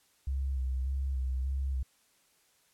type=tone with vibrato; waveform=sine; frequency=66 Hz; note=C2; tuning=16 cents sharp; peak=-29 dBFS; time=0.27-1.83 s; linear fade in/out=5 ms; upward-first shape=square; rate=1.7 Hz; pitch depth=37 cents each way; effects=white hiss -68 dBFS RMS until 2.73 s + low-pass 12000 Hz 12 dB/octave